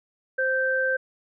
sine tone pair together, 523 / 1560.5 Hz, C5 / G6, -1 / -8 cents, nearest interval octave + perfect fifth, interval 1893 cents, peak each -25 / -23 dBFS, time 0.38-0.97 s, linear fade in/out 10 ms, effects none

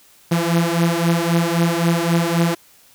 sawtooth beating tone pair, 167.3 / 171.1 Hz, E3 / F3, +26 / -35 cents, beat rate 3.8 Hz, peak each -14 / -15 dBFS, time 0.31-2.55 s, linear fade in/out 10 ms, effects white hiss -51 dBFS RMS until 2.94 s

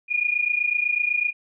sine tone pair together, 2425 / 2453 Hz, D#7 / D#7, -45 / -25 cents, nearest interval unison, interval 20 cents, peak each -23 dBFS, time 0.08-1.33 s, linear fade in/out 50 ms, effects none

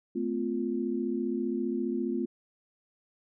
sine chord, F major, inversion first, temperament equal with one note detuned, 220 / 254.9 / 349.2 Hz, A3 / C4 / F4, 0 / -45 / 0 cents, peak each -33 / -32 / -32 dBFS, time 0.15-2.26 s, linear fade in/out 10 ms, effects none

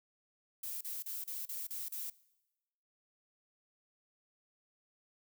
violet noise bursts, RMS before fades -41 dBFS, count 7, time 0.63-2.1 s, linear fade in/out 5 ms, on 180 ms, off 35 ms, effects noise-tail reverb RT60 1.0 s tail -21 dB re dry

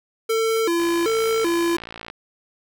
square tone with vibrato, 390.2 Hz, G4, 8 cents flat, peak -19 dBFS, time 0.29-1.77 s, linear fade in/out 10 ms, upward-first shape square, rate 1.3 Hz, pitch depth 240 cents each way
click train, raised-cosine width 0.3 ms, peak -18 dBFS, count 75, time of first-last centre 0.8-2.101 s, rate 56.9 Hz
effects none

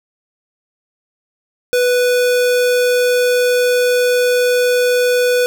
square tone, 493.9 Hz, B4, in tune, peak -12 dBFS, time 1.73-5.46 s, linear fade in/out 0 ms, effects none

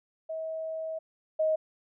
sine tone pair in turn, 641 / 628.9 Hz, E5 / D#5, -49 / +18 cents, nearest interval unison, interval 33 cents, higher first, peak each -32 / -23 dBFS, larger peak second, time 0.29-0.99 / 1.39-1.56 s, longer first, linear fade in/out 10 ms, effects none

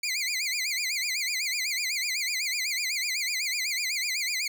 20% pulse tone with vibrato, 2217 Hz, C#7, in tune, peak -22 dBFS, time 0.03-4.48 s, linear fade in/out 5 ms, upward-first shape sine, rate 8 Hz, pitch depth 180 cents each way, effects none

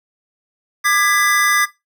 square chord, G# diminished, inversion second, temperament just, 1196.1 / 1661.2 / 1993.5 Hz, D6 / G#6 / B6, +31 / 0 / +16 cents, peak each -18 dBFS, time 0.84-1.66 s, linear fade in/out 20 ms, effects noise-tail reverb RT60 0.2 s tail -17 dB re dry

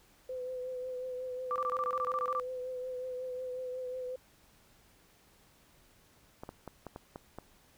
sine tone with vibrato, 507 Hz, B4, 45 cents sharp, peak -36 dBFS, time 0.29-4.16 s, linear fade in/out 5 ms, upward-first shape triangle, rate 5.5 Hz, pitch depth 32 cents each way
sine tone bursts, 1174.7 Hz, D6, in tune, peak -30 dBFS, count 13, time 1.51-2.398 s, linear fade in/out 0 ms, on 48 ms, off 22 ms
clicks, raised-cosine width 1 ms, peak -28 dBFS, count 7, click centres 6.435 / 6.491 / 6.677 / 6.867 / 6.961 / 7.159 / 7.386 s
effects pink hiss -64 dBFS RMS until 7.77 s

